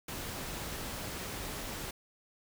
pink noise, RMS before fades -40 dBFS, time 0.08-1.91 s, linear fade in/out 5 ms, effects none

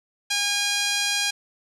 5% pulse tone with band-pass filter, 814 Hz, G#5, 35 cents flat, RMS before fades -24 dBFS, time 0.3-1.31 s, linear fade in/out 10 ms, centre 3000 Hz, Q 0.64, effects none

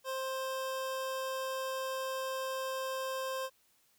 25% pulse tone, 526 Hz, C5, 9 cents sharp, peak -31 dBFS, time 0.04-3.5 s, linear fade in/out 50 ms, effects white hiss -70 dBFS RMS until 3.98 s

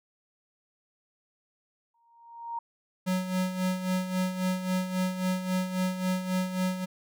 sine tone with exponential growth, 932.3 Hz, A#5, in tune, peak -29 dBFS, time 1.94-2.59 s, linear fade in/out 5 ms, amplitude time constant 140 ms
square tone with tremolo, 184.8 Hz, F#3, 2 cents flat, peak -25 dBFS, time 3.06-6.86 s, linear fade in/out 20 ms, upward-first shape sine, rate 3.7 Hz, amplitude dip 65%
effects none

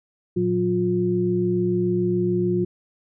sine tone cluster, 114.9 / 181.8 / 355.1 Hz, A#2 / F#3 / F4, -25 / -30 / +29 cents, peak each -28 / -23 / -21 dBFS, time 0.36-2.65 s, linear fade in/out 10 ms, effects none

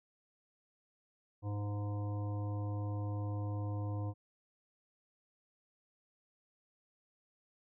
harmonic tone, 102.9 Hz, G#2, 16 cents flat, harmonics 1 / 3 / 5 / 7 / 9 / 10, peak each -35 / -45 / -49 / -52 / -54 / -55 dBFS, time 1.42-4.14 s, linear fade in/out 50 ms, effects none

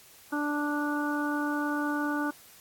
harmonic tone, 293.7 Hz, D4, in tune, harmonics 1 / 2 / 3 / 4 / 5, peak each -29 / -39 / -36 / -37 / -34 dBFS, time 0.32-2.31 s, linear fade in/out 10 ms, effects white hiss -54 dBFS RMS until 2.6 s + AAC 64 kbps

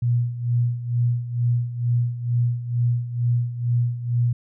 sine tone with tremolo, 120.3 Hz, B2, 45 cents flat, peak -16 dBFS, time 0.02-4.33 s, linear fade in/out 5 ms, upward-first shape sine, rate 2.2 Hz, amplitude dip 75%, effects none

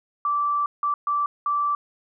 sine tone bursts at uneven times, 1165 Hz, D6, 14 cents flat, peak -20 dBFS, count 4, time 0.25-0.66 / 0.83-0.94 / 1.07-1.26 / 1.46-1.75 s, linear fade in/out 2 ms, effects none

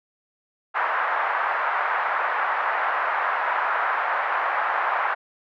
pink band-pass noise, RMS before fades -24 dBFS, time 0.74-5.15 s, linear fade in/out 20 ms, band 790 to 1700 Hz, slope 24 dB/octave, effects none

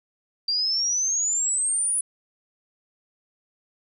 sine exponential sweep, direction up, 4699 to 10000 Hz, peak -21 dBFS, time 0.48-2.01 s, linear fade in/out 5 ms, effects none

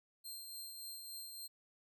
15% pulse tone with tremolo, 4174 Hz, C8, 5 cents flat, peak -38 dBFS, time 0.24-1.48 s, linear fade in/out 20 ms, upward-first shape triangle, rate 3.5 Hz, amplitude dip 40%, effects none

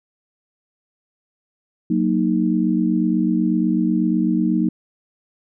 sine chord, D# minor, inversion first, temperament equal, 185 / 233.1 / 311.1 Hz, F#3 / A#3 / D#4, 0 / 0 / 0 cents, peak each -20 dBFS, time 1.9-4.69 s, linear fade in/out 5 ms, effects none

